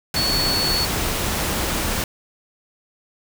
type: tone in noise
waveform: sine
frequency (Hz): 4423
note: C#8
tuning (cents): -5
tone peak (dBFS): -20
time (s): 0.16-0.85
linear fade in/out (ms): 2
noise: pink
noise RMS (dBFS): -23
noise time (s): 0.14-2.04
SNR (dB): 0
effects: none